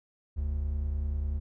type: tone pair together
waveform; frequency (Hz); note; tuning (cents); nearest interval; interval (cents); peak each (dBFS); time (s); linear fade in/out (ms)
triangle; 43.34 / 73.42; F1 / D2; -12 / 0; major sixth; 912; -33 / -27; 0.36-1.4; 20
effects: none